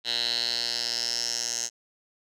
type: tone with band-pass filter sweep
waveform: 10% pulse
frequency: 118.3 Hz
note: A#2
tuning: 26 cents sharp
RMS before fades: -29 dBFS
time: 0.04-1.7 s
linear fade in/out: 50 ms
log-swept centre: 3800 to 6300 Hz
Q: 6.2
effects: none